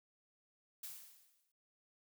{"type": "noise with exponential decay", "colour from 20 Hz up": "blue", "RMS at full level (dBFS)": -45, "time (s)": [0.83, 1.52], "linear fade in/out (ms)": 5, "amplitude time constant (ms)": 150, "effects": []}